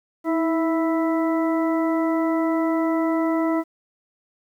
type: harmonic tone with a mistuned harmonic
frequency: 329.6 Hz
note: E4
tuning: in tune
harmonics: 1 / 2 / 3 / 4 / 6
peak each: -20 / -26 / -30 / -32 / -36 dBFS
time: 0.24-3.64 s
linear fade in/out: 50 ms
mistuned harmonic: 1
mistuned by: -39 cents
effects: 9-bit